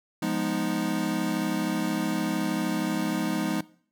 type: chord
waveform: square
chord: F half-diminished seventh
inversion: none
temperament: equal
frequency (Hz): 174.61 / 207.7 / 246.9 / 311.1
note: F3 / Ab3 / Cb4 / Eb4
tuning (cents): 0 / 0 / 0 / 0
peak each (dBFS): -33 / -31 / -33 / -31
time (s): 0.22-3.61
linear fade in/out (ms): 5
effects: noise-tail reverb RT60 0.5 s tail -20 dB re dry